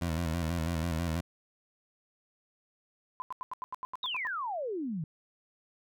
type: tone with vibrato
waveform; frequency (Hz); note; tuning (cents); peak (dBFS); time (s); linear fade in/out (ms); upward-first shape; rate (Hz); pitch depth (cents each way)
20% pulse; 83; E2; +12; -25; 0.01-1.21; 10; square; 6.1; 67
type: tone bursts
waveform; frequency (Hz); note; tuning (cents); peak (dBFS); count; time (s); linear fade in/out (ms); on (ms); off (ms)
sine; 1017; C6; -50; -34; 11; 3.2-4.27; 0; 20; 85
type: exponential sweep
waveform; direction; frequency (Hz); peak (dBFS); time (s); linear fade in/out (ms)
sine; down; 3835 to 146.83; -32; 4.03-5.04; 2
effects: none